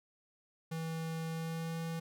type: tone with pitch glide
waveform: square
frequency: 162.5 to 164.58 Hz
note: E3 to E3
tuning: -24 to -2 cents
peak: -37 dBFS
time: 0.71-2 s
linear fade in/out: 10 ms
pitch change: +22 cents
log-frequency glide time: 1.26-1.78 s
effects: none